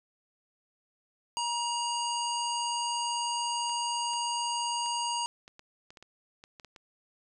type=harmonic tone; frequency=949 Hz; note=A#5; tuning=31 cents sharp; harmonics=1 / 3 / 5 / 7 / 9; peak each=-31 / -36 / -38 / -39 / -41 dBFS; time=1.37-5.26 s; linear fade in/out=0 ms
type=clicks; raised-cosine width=0.2 ms; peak=-32 dBFS; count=12; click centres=3.695 / 4.135 / 4.861 / 5.479 / 5.594 / 5.905 / 5.972 / 6.026 / 6.439 / 6.598 / 6.647 / 6.762 s
effects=11-bit